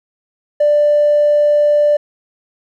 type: tone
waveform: triangle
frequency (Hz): 590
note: D5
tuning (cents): +8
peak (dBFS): -5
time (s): 0.6-1.97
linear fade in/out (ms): 10
effects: tanh soft clip ceiling -6 dBFS